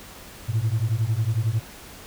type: beating tone pair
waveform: sine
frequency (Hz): 105.9 / 116.9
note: G#2 / A#2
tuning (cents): +34 / +5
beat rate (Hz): 11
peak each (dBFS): -22 / -22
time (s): 0.48-1.6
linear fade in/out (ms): 20
effects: tanh soft clip ceiling -16 dBFS + pink hiss -43 dBFS RMS until 2.06 s